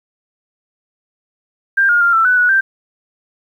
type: tone with pitch steps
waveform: sine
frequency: 1589 / 1423 / 1395 / 1334 / 1493 / 1467 / 1569 Hz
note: G6 / F6 / F6 / E6 / F#6 / F#6 / G6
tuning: +23 / +32 / -2 / +20 / +15 / -15 / +1 cents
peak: -9 dBFS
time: 1.77-2.61 s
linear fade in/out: 10 ms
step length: 120 ms
effects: 8-bit